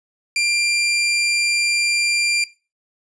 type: tone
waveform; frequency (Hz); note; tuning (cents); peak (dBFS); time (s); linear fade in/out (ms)
sawtooth; 2380; D7; +22; -13; 0.36-2.44; 2
effects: noise-tail reverb RT60 0.3 s tail -18 dB re dry + resampled to 22050 Hz